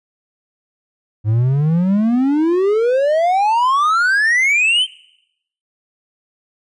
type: exponential sweep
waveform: triangle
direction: up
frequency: 103.83 to 3172 Hz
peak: -10 dBFS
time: 1.24-4.87 s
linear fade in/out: 50 ms
effects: noise-tail reverb RT60 0.8 s tail -21 dB re dry + resampled to 24000 Hz